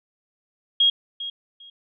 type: tone with echo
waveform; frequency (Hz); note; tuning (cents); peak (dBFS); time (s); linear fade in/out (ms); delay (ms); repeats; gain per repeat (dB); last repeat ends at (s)
sine; 3272; G#7; -26; -14; 0.8-0.9; 5; 400; 2; -14; 1.7
effects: none